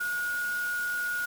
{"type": "tone in noise", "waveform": "sine", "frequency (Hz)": 1445, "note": "F#6", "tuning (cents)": -41, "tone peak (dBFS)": -28, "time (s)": [0, 1.26], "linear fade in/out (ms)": 10, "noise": "white", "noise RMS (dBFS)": -42, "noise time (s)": [0, 1.26], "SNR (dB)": 11, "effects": []}